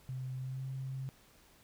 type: tone with pitch glide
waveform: sine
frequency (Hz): 129.4 to 132.73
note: C3 to C3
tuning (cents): -19 to +25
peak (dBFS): -37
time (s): 0.09-1.09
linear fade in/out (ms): 0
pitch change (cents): +44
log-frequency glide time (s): 0.4-0.64
effects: pink hiss -63 dBFS RMS until 1.63 s